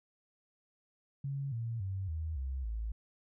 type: tone with pitch steps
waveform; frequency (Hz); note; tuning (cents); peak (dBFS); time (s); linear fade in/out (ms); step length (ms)
sine; 138.59 / 115.2 / 95.76 / 79.6 / 66.17 / 55; C#3 / A#2 / G2 / D#2 / C2 / A1; 0 / -20 / -40 / +40 / +20 / 0; -34; 1.24-2.92; 5; 280
effects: none